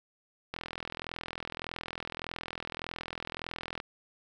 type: click train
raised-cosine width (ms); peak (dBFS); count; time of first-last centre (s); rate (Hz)
0.3; -20; 137; 0.54-3.801; 41.7
effects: none